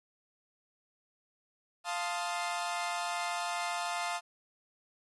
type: chord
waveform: sawtooth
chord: F dominant seventh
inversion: none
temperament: equal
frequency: 698.5 / 880 / 1046.5 / 1244.5 Hz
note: F5 / A5 / C6 / Eb6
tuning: 0 / 0 / 0 / 0 cents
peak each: -32 / -35 / -37 / -37 dBFS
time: 1.84-4.21 s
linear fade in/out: 50 ms
effects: resampled to 24000 Hz + 11-bit